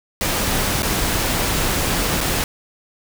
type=noise with dropouts; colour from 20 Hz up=pink; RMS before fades=-20 dBFS; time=0.21-2.44 s; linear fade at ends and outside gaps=1 ms; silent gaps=0.822-0.83 / 2.206-2.211 s; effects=none